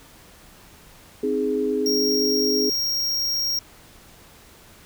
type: chord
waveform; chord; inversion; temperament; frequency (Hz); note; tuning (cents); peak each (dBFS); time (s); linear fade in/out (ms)
sine; Ab major; first; equal with one note detuned; 261.6 / 311.1 / 417; C4 / Eb4 / Ab4; 0 / 0 / +7; -26 / -28 / -22; 1.23-2.7; 5
type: tone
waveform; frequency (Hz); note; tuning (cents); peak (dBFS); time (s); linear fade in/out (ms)
square; 5588; F8; 0; -22; 1.86-3.59; 2
effects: pink hiss -49 dBFS RMS until 4.85 s